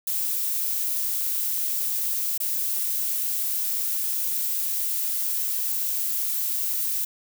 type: noise with dropouts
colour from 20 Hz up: violet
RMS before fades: -26 dBFS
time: 0.07-7.05 s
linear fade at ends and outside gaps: 5 ms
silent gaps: 2.378-2.401 s
effects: none